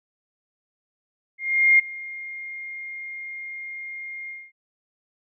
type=tone with ADSR envelope; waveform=sine; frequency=2124 Hz; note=C7; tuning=25 cents sharp; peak=-11 dBFS; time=1.38-4.52 s; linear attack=410 ms; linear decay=11 ms; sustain=-21 dB; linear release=230 ms; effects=none